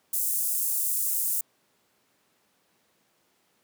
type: high-pass noise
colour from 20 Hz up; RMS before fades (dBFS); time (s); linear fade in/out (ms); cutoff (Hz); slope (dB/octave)
pink; -27; 0.13-1.41; 5; 8800; 24
effects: pink hiss -68 dBFS RMS until 3.63 s + high-pass 200 Hz 12 dB/octave